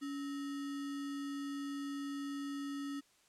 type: tone with sample-and-hold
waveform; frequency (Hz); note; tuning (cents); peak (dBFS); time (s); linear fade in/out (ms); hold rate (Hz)
sine; 281.6; C#4; +27; -38; 0.01-3.01; 20; 1575
effects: white hiss -69 dBFS RMS until 3.28 s + low-pass 9000 Hz 12 dB/octave